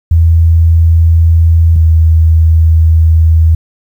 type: tone pair in turn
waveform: sine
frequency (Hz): 82.41 / 80.76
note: E2 / E2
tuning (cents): 0 / -35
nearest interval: unison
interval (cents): 35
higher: first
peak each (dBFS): -3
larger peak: neither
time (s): 0.11-1.76 / 1.76-3.55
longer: second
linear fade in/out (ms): 5
effects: 7-bit

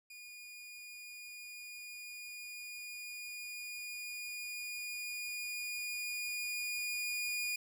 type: tone with level ramp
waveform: sawtooth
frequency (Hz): 2442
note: D#7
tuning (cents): -33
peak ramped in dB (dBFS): -46 to -31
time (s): 0.1-7.56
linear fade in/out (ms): 5
effects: none

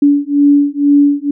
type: beating tone pair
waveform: sine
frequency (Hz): 285.6 / 287.7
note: D4 / D4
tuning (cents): -48 / -36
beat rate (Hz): 2.1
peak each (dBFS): -10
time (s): 0.02-1.31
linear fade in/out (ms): 5
effects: none

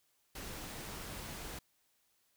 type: noise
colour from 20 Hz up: pink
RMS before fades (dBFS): -45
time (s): 0.35-1.59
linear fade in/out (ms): 5
effects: white hiss -75 dBFS RMS until 2.36 s

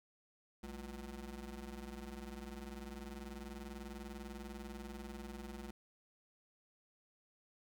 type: ring-modulated tone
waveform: 25% pulse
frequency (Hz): 138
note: C#3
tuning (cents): -7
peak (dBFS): -39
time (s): 0.63-5.71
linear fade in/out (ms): 5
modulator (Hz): 79.1
effects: none

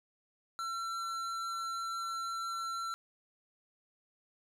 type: tone with hard clipping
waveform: sine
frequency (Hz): 1351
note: E6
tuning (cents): +42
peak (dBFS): -37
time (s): 0.59-2.94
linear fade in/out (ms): 0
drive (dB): 12
effects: none

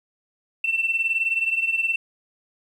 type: beating tone pair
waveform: sine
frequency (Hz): 2684 / 2703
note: E7 / E7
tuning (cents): +31 / +43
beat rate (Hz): 19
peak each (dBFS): -21 / -25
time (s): 0.64-1.96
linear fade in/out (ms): 5
effects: tanh soft clip ceiling -13 dBFS + 9-bit

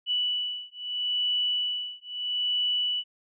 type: beating tone pair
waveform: sine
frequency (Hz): 2960 / 2960.77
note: F#7 / F#7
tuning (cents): 0 / 0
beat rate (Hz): 0.77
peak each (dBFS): -29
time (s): 0.06-3.04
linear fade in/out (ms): 50
effects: none

